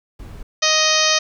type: noise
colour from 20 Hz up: brown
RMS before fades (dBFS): -34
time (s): 0.19-0.43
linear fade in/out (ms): 5
type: harmonic tone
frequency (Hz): 624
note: D#5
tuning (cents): +5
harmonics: 1 / 2 / 3 / 4 / 5 / 6 / 7 / 8 / 9 / 10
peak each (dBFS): -23 / -23 / -23 / -23 / -23 / -23 / -23 / -23 / -23 / -23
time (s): 0.62-1.19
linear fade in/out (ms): 10
effects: none